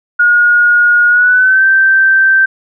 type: tone with pitch glide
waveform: sine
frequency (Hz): 1438 to 1559.1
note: F#6 to G6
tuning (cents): -50 to -10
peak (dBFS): -5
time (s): 0.19-2.46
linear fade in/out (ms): 10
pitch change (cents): +140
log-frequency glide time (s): 1.08-1.65
effects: none